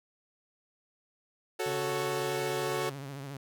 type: chord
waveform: sawtooth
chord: F# minor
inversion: none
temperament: equal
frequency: 370 / 440 / 554.4 Hz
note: F#4 / A4 / C#5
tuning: 0 / 0 / 0 cents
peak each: -30 / -30 / -34 dBFS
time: 1.59-2.9 s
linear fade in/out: 10 ms
type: tone with vibrato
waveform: sawtooth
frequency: 138.59 Hz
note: C#3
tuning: in tune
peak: -35 dBFS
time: 1.66-3.37 s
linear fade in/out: 2 ms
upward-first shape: triangle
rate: 14 Hz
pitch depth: 81 cents each way
effects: none